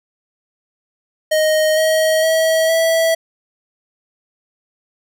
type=tone with pitch steps; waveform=square; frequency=622.3 / 632.8 / 643.5 / 654.4 Hz; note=D#5 / D#5 / E5 / E5; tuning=0 / +29 / -42 / -13 cents; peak=-13 dBFS; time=1.31-3.15 s; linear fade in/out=10 ms; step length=460 ms; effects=none